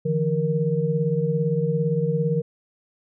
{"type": "tone cluster", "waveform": "sine", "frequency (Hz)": [150.3, 167.9, 468.9], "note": ["D3", "E3", "A#4"], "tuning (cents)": [40, 32, 10], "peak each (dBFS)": -24, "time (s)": [0.05, 2.42], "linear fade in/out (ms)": 10, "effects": []}